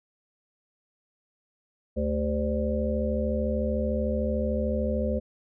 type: harmonic tone with a mistuned harmonic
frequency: 73.5 Hz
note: D2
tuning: 2 cents sharp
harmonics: 1 / 3 / 5 / 7 / 8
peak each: -29 / -29 / -36 / -30 / -33 dBFS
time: 1.96-5.2 s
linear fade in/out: 20 ms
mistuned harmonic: 5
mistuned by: +110 cents
effects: none